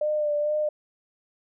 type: tone with vibrato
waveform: sine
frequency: 598 Hz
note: D5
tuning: 31 cents sharp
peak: -22 dBFS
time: 0.01-0.69 s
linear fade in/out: 5 ms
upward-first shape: sine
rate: 2.2 Hz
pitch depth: 27 cents each way
effects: none